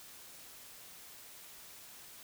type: silence
effects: white hiss -53 dBFS RMS until 2.23 s